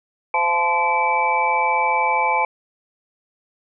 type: tone cluster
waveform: sine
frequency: 515 / 683 / 868 / 1029 / 2312 Hz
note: C5 / F5 / A5 / C6 / D7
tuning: -28 / -39 / -24 / -29 / -28 cents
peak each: -27 / -28 / -19 / -23 / -22 dBFS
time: 0.34-2.45 s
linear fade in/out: 2 ms
effects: none